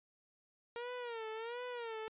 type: tone with vibrato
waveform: sawtooth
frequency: 466.2 Hz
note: A#4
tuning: in tune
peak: -37 dBFS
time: 0.76-2.08 s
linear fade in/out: 0 ms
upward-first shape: sine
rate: 1.4 Hz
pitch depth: 110 cents each way
effects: resampled to 8000 Hz